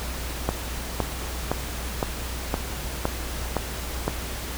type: click train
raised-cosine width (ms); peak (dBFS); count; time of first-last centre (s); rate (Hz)
1; -8; 8; 0.49-4.08; 1.95
effects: added 60 Hz sine -32 dBFS peak until 4.57 s + pink hiss -34 dBFS RMS until 4.57 s